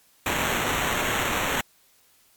blue noise with sample-and-hold, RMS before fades -25 dBFS, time 0.26-1.61 s, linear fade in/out 2 ms, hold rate 4900 Hz, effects white hiss -60 dBFS RMS until 2.36 s + MP3 96 kbps

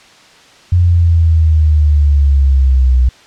sine exponential sweep, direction down, 89.1 to 61.9 Hz, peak -6 dBFS, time 0.72-3.09 s, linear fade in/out 5 ms, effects white hiss -42 dBFS RMS until 3.26 s + low-pass 5000 Hz 12 dB/octave

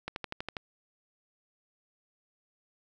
click train, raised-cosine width 0.3 ms, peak -19 dBFS, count 7, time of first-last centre 0.08-0.568 s, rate 12.3 Hz, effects none

